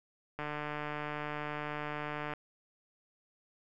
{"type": "click train", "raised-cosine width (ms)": 0.5, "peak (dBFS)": -23, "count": 291, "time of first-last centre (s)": [0.39, 2.336], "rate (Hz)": 149, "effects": []}